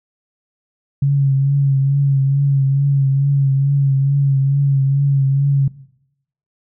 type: tone with vibrato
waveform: sine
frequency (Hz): 138.2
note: C#3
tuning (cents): -5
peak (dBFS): -11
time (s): 1.02-5.68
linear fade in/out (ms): 5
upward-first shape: triangle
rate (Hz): 2.3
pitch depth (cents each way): 42
effects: noise-tail reverb RT60 0.8 s tail -19 dB re dry